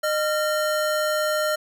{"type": "tone pair together", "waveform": "square", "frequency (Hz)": [612, 1379.5], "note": ["D#5", "F6"], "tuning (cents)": [-29, -22], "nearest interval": "octave + major second", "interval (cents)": 1407, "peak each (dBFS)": [-23, -27], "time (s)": [0.03, 1.56], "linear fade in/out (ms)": 10, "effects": []}